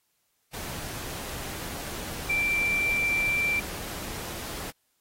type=tone in noise; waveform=sine; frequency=2349 Hz; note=D7; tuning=in tune; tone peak=-23 dBFS; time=2.29-3.6 s; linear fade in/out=10 ms; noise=pink; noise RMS=-37 dBFS; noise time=0.53-4.71 s; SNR=+11 dB; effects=white hiss -73 dBFS RMS until 5 s + AAC 48 kbps